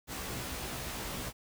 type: noise with comb filter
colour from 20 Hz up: pink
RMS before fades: -39 dBFS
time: 0.07-1.33 s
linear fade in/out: 50 ms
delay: 16 ms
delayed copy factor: +0.9
effects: none